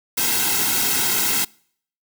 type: noise with comb filter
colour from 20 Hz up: white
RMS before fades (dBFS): -20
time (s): 0.17-1.45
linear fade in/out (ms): 10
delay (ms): 1.7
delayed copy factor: -0.85
effects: noise-tail reverb RT60 0.6 s tail -26 dB re dry